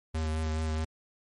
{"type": "tone with vibrato", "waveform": "square", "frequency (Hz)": 78.8, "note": "D#2", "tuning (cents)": 23, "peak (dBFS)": -29, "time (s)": [0.14, 0.85], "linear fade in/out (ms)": 10, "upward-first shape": "triangle", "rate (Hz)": 4.7, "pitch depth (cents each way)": 20, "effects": ["MP3 48 kbps"]}